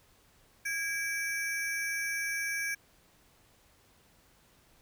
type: ring-modulated tone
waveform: square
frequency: 1975.5 Hz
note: B6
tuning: in tune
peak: -29 dBFS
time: 0.65-2.75 s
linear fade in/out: 10 ms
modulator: 333 Hz
effects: pink hiss -64 dBFS RMS until 4.81 s